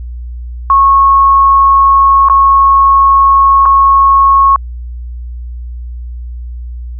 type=tone with dropouts; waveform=sine; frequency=1097 Hz; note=C#6; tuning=18 cents flat; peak=-3 dBFS; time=0.7-4.56 s; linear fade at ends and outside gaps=1 ms; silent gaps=2.286-2.298 / 3.655-3.659 s; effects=added 60 Hz sine -20 dBFS peak until 6.99 s